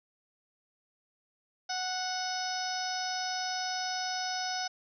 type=harmonic tone with a mistuned harmonic; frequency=740 Hz; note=F#5; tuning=in tune; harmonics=1 / 2 / 3 / 4 / 5 / 6 / 7 / 8; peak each=-35 / -39 / -46 / -47 / -44 / -45 / -37 / -42 dBFS; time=1.69-4.68 s; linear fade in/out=10 ms; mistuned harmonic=3; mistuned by=-23 cents; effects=none

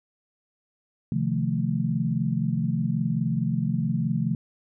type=chord; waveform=sine; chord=F dominant seventh; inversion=second; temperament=equal; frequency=130.81 / 155.56 / 174.61 / 220 Hz; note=C3 / Eb3 / F3 / A3; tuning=0 / 0 / 0 / 0 cents; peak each=-28 dBFS; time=1.12-4.35 s; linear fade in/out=2 ms; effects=none

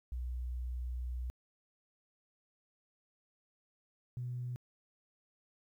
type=tone pair in turn; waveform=sine; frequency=61.74 / 123.48 Hz; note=B1 / B2; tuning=0 / 0 cents; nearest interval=octave; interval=1200 cents; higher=second; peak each=-35 / -36 dBFS; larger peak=first; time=0.12-1.3 / 4.17-4.56 s; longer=first; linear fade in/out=0 ms; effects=tanh soft clip ceiling -31 dBFS + 12-bit

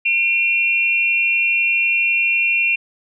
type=tone pair together; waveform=sine; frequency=2398 / 2730 Hz; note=D7 / F7; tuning=+36 / -40 cents; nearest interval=major second; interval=224 cents; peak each=-17 dBFS; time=0.05-2.76 s; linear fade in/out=10 ms; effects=none

